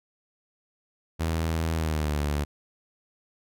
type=tone with pitch glide; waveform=sawtooth; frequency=81.3 to 73.27 Hz; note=E2 to D2; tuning=-23 to -3 cents; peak=-21 dBFS; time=1.19-2.45 s; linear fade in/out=20 ms; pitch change=-180 cents; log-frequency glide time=1.75-2.19 s; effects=none